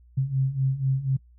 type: beating tone pair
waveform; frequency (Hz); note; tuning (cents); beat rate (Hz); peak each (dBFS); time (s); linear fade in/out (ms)
sine; 131.1 / 135.2; C3 / C#3; +4 / -43; 4.1; -27 / -23; 0.17-1.17; 10
effects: noise-tail reverb RT60 0.1 s tail -24 dB re dry + added 60 Hz sine -51 dBFS peak until 1.38 s